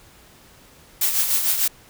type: noise with tremolo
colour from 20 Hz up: blue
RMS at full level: -18 dBFS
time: 1.01-1.68 s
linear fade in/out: 5 ms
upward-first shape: triangle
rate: 6.7 Hz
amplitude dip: 60%
effects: pink hiss -50 dBFS RMS until 1.89 s